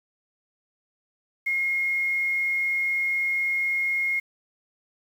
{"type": "tone with quantisation", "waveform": "sine", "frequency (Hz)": 2148, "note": "C7", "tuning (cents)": 45, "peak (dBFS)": -22, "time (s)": [1.46, 4.2], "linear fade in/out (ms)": 10, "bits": 8, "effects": []}